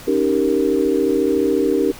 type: chord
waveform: sine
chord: Eb dominant seventh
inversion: third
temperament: equal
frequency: 277.2 / 311.1 / 392 / 466.2 Hz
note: Db4 / Eb4 / G4 / Bb4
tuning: 0 / 0 / 0 / 0 cents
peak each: -21 / -20 / -19 / -20 dBFS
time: 0.07-1.92 s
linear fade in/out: 10 ms
effects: pink hiss -38 dBFS RMS until 1.99 s